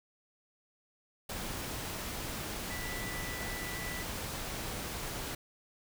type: tone in noise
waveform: sine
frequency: 1975.5 Hz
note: B6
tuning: in tune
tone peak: -42 dBFS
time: 2.7-4.03 s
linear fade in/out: 5 ms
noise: pink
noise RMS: -39 dBFS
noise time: 1.29-5.35 s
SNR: -6 dB
effects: none